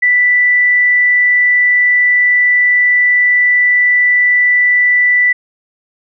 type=tone; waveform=sine; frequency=1975.5 Hz; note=B6; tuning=in tune; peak=-7 dBFS; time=0.02-5.33 s; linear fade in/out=10 ms; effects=none